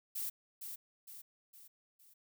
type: noise with echo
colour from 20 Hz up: violet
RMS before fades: -39 dBFS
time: 0.15-0.3 s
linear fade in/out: 10 ms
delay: 460 ms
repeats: 4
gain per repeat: -6 dB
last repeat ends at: 2.14 s
effects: none